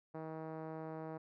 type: tone with low-pass filter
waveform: 5% pulse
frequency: 159 Hz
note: D#3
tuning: 38 cents sharp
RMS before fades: -45 dBFS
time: 0.14-1.18 s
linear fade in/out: 10 ms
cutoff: 660 Hz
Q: 0.88
effects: none